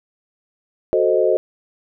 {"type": "chord", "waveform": "sine", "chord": "F# diminished seventh", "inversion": "none", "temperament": "equal", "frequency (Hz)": [370, 440, 523.3, 622.3], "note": ["F#4", "A4", "C5", "Eb5"], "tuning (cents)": [0, 0, 0, 0], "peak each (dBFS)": -19, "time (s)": [0.93, 1.37], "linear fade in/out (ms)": 0, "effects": []}